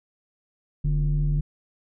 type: tone pair together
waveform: sine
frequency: 42.09 / 148 Hz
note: E1 / D3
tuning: +37 / +14 cents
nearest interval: octave + minor seventh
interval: 2177 cents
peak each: -21 dBFS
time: 0.84-1.41 s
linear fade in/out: 10 ms
effects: tanh soft clip ceiling -16 dBFS